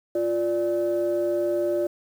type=tone pair together; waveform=sine; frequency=349.2 / 587.3 Hz; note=F4 / D5; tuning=0 / 0 cents; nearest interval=major sixth; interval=900 cents; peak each=-23 dBFS; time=0.15-1.87 s; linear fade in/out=5 ms; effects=tanh soft clip ceiling -16 dBFS + 8-bit